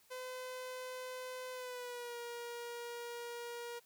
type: tone with pitch glide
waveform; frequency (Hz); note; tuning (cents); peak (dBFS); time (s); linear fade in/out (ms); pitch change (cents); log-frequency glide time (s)
sawtooth; 509 to 474.9; C5 to A#4; -48 to +32; -39; 0.1-3.8; 20; -120; 1.52-2.17
effects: white hiss -68 dBFS RMS until 3.85 s + high-pass 60 Hz 12 dB/octave